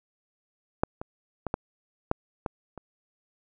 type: clicks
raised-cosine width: 1 ms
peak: -8 / -21 / -16 / -12 / -9 / -15 / -26 dBFS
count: 7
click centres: 0.835 / 1.015 / 1.467 / 1.541 / 2.114 / 2.462 / 2.777 s
effects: none